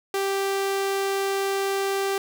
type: tone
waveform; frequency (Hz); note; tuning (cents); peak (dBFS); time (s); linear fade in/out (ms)
sawtooth; 392; G4; 0; -19; 0.14-2.18; 2
effects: none